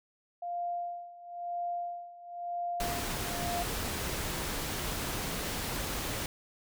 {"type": "tone with tremolo", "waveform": "sine", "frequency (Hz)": 698.5, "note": "F5", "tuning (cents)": 0, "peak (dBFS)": -31, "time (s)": [0.42, 3.63], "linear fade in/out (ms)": 5, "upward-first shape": "sine", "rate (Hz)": 1, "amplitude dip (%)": 85}
{"type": "noise", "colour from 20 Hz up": "pink", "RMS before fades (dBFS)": -35, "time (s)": [2.8, 6.26], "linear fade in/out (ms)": 2}
{"effects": []}